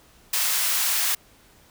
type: high-pass noise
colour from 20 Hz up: white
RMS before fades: -23 dBFS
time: 0.33-1.15 s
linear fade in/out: 5 ms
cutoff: 980 Hz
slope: 12 dB/octave
effects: pink hiss -55 dBFS RMS until 1.7 s

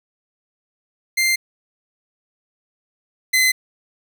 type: tone pair in turn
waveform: sawtooth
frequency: 2093 / 2042 Hz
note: C7 / C7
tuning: 0 / -43 cents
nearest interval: unison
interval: 43 cents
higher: first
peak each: -12 / -10 dBFS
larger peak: second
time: 1.17-1.36 / 3.33-3.52 s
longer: neither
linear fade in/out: 10 ms
effects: none

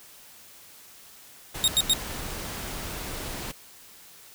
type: noise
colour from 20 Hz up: pink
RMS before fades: -35 dBFS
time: 1.54-3.52 s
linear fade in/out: 10 ms
type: tone bursts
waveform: sawtooth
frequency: 3729 Hz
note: A#7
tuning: in tune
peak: -15 dBFS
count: 3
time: 1.64-1.934 s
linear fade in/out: 0 ms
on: 38 ms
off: 90 ms
effects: white hiss -50 dBFS RMS until 4.34 s

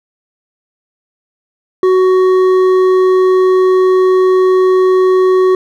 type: tone with hard clipping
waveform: sine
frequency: 372.3 Hz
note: F#4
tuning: 11 cents sharp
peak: -8 dBFS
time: 1.83-5.55 s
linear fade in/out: 2 ms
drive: 7 dB
effects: none

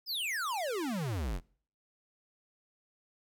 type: exponential sweep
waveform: square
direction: down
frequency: 5270 to 38.19 Hz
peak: -33 dBFS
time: 0.06-1.41 s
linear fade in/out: 50 ms
effects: noise-tail reverb RT60 0.5 s tail -24 dB re dry

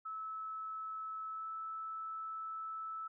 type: tone with pitch glide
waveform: sine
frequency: 1302 to 1311.1 Hz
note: E6 to E6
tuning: -22 to -10 cents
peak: -40 dBFS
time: 0.05-3.08 s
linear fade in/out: 10 ms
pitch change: +12 cents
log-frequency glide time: 1.3-1.47 s
effects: none

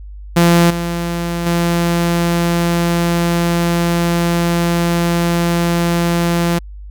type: tone with level steps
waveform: sawtooth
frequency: 171.1 Hz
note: F3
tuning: 35 cents flat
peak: -4 / -14 / -9 dBFS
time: 0.36-6.59 s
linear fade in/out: 10 ms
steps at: 0.7 / 1.46 s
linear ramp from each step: 5 ms
effects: added 50 Hz sine -29 dBFS peak until 6.9 s

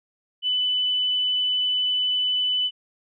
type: tone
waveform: sine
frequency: 2996 Hz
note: F#7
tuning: 21 cents sharp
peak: -20 dBFS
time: 0.42-2.71 s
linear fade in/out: 50 ms
effects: none

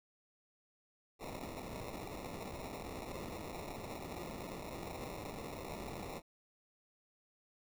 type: noise with sample-and-hold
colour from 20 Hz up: blue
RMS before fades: -45 dBFS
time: 1.19-6.22 s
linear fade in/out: 50 ms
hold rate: 1575 Hz
effects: none

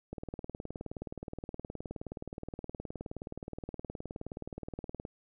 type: click train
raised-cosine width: 2 ms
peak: -26 dBFS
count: 95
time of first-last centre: 0.13-5.051 s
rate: 19.1 Hz
effects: none

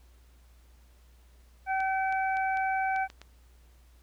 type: harmonic tone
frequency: 766 Hz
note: G5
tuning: 40 cents flat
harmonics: 1 / 2 / 3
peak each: -27 / -33 / -37 dBFS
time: 1.66-3.08 s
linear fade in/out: 50 ms
type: clicks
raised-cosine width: 0.2 ms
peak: -28 dBFS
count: 7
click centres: 1.804 / 2.125 / 2.37 / 2.572 / 2.962 / 3.101 / 3.216 s
effects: added 60 Hz sine -55 dBFS peak until 4.02 s + pink hiss -66 dBFS RMS until 4.02 s

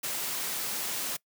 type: noise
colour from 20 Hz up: white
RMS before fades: -33 dBFS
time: 0.03-1.17 s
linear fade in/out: 10 ms
effects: noise-tail reverb RT60 0.1 s tail -22 dB re dry + high-pass 150 Hz 12 dB/octave

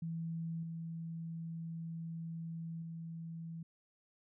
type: tone with level steps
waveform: sine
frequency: 164.81 Hz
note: E3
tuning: in tune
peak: -37 / -40 / -42 dBFS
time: 0.02-3.63 s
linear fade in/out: 5 ms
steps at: 0.63 / 2.82 s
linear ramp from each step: 2 ms
effects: none

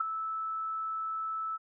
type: tone with ADSR envelope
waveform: sine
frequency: 1311 Hz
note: E6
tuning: 10 cents flat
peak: -22 dBFS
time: 0-1.58 s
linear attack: 9 ms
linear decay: 6 ms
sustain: -10 dB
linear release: 28 ms
effects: none

